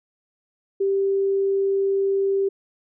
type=tone; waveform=sine; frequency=392 Hz; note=G4; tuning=in tune; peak=-18 dBFS; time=0.8-2.49 s; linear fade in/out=10 ms; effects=none